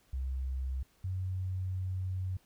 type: tone pair in turn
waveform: sine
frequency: 65.41 / 93.07 Hz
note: C2 / F#2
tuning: 0 / +11 cents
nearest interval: tritone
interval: 611 cents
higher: second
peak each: -32 / -32 dBFS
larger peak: neither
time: 0.13-0.83 / 1.04-2.37 s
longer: second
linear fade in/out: 5 ms
effects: pink hiss -68 dBFS RMS until 2.45 s